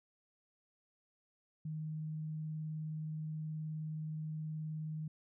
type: tone with vibrato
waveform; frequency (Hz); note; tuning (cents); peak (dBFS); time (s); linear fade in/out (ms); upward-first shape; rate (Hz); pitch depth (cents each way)
sine; 155.56; D#3; 0; -38; 1.65-5.08; 5; triangle; 19; 13
effects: none